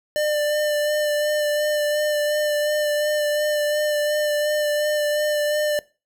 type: tone with vibrato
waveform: square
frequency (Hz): 597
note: D5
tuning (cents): +28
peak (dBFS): -20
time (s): 0.16-5.79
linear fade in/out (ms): 0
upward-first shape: sine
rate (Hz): 2.8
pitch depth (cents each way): 17
effects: noise-tail reverb RT60 0.3 s tail -20 dB re dry